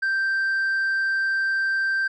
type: tone with tanh clipping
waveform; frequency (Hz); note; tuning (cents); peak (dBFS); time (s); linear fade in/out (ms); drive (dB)
sine; 1568; G6; 0; -21; 0.02-2.08; 10; 2
effects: none